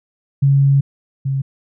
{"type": "tone pair in turn", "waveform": "sine", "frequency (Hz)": [138.59, 135.74], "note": ["C#3", "C#3"], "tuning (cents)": [0, -36], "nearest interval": "unison", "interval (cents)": 36, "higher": "first", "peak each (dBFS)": [-9, -16], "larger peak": "first", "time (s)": [[0.42, 0.81], [1.25, 1.42]], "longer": "first", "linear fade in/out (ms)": 10, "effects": []}